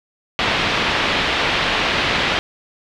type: low-pass noise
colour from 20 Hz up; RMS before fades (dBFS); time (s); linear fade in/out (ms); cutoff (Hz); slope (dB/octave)
white; -19; 0.39-2.39; 0; 3500; 24
effects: none